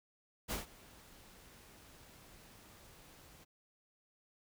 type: noise with ADSR envelope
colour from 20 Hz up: pink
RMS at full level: -37 dBFS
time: 0.48-3.45 s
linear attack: 35 ms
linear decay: 140 ms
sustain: -22 dB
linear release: 19 ms
effects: none